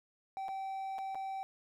triangle tone with dropouts, 773 Hz, G5, 24 cents flat, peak -35 dBFS, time 0.37-1.43 s, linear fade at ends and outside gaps 0 ms, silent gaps 0.483-0.489 / 0.983-0.988 / 1.147-1.154 s, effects none

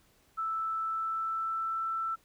sine tone with pitch glide, 1318.5 to 1330.7 Hz, E6 to E6, 0 to +16 cents, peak -30 dBFS, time 0.37-2.16 s, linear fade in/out 20 ms, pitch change +16 cents, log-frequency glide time 0.76-1.85 s, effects pink hiss -66 dBFS RMS until 2.24 s

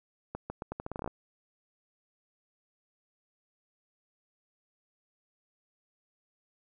accelerating click train, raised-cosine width 1 ms, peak -22 dBFS, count 13, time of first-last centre 0.35-1.077 s, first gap 150 ms, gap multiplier 0.81, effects none

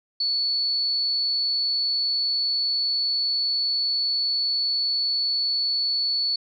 sine tone, 4435 Hz, C#8, in tune, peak -21 dBFS, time 0.2-6.36 s, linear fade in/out 5 ms, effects none

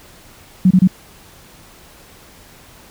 sine tone bursts, 185 Hz, F#3, in tune, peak -6 dBFS, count 3, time 0.65-0.875 s, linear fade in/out 5 ms, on 57 ms, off 27 ms, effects pink hiss -44 dBFS RMS until 2.9 s

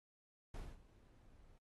brown noise with ADSR envelope, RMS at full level -45 dBFS, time 0.54-1.58 s, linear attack 3 ms, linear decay 230 ms, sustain -19 dB, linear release 3 ms, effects AAC 32 kbps

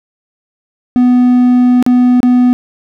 triangle tone with dropouts, 248 Hz, B3, 7 cents sharp, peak -3 dBFS, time 0.96-2.53 s, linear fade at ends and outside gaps 0 ms, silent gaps 1.826-1.864 / 2.204-2.231 s, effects none

